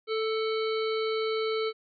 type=harmonic tone with a mistuned harmonic; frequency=440 Hz; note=A4; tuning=in tune; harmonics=1 / 3 / 5 / 7 / 9 / 10; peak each=-27 / -36 / -39 / -42 / -41 / -44 dBFS; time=0.07-1.73 s; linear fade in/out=50 ms; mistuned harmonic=5; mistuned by=+21 cents; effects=none